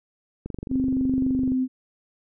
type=click train; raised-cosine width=3 ms; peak=-19 dBFS; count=26; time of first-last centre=0.46-1.519 s; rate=23.6 Hz
type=tone with pitch glide; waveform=sine; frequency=261.6 to 258 Hz; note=C4 to C4; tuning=0 to -24 cents; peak=-20 dBFS; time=0.69-1.68 s; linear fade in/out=50 ms; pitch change=-24 cents; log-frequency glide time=1.25-1.55 s
effects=none